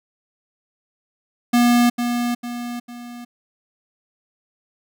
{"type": "tone with echo", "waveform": "square", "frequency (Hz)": 240.7, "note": "B3", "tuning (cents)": -44, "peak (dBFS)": -13, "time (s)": [1.53, 1.9], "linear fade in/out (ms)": 10, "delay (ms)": 450, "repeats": 3, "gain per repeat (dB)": -7, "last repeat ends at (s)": 3.25, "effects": []}